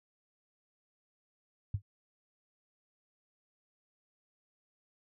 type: tone with exponential decay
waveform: sine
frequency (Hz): 100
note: G2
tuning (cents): +35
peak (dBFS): -26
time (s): 1.74-1.82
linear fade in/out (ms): 5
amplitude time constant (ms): 16
effects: none